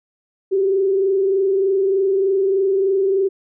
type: tone with frequency modulation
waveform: sine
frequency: 387.7 Hz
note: G4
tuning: 19 cents flat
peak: -14 dBFS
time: 0.51-3.29 s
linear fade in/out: 20 ms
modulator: 23.3 Hz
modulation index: 0.54
effects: none